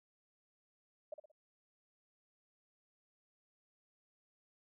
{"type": "tone with echo", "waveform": "sine", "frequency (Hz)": 608, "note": "D#5", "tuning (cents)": -40, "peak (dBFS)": -40, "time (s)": [1.12, 1.14], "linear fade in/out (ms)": 5, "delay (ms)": 59, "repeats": 3, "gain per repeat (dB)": -8, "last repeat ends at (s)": 1.317, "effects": []}